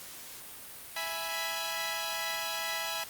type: chord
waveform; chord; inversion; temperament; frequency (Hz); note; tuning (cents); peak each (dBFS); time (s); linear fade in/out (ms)
10% pulse; E major; none; equal; 659.3 / 830.6 / 987.8; E5 / G#5 / B5; 0 / 0 / 0; -29; 0.96-3.04; 5
effects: white hiss -46 dBFS RMS until 3.09 s + Opus 48 kbps